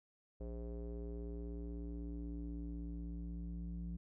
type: tone with low-pass filter sweep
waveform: square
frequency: 58.1 Hz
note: A#1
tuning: 5 cents flat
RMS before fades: -44 dBFS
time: 0.4-3.97 s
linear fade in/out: 10 ms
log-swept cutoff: 490 to 200 Hz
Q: 3.4
effects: none